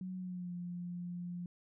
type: tone with pitch glide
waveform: sine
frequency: 185 to 175.93 Hz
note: F#3 to F3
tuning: 0 to +13 cents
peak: -39 dBFS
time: 0.01-1.46 s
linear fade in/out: 2 ms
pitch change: -87 cents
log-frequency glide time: 0.16-0.53 s
effects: none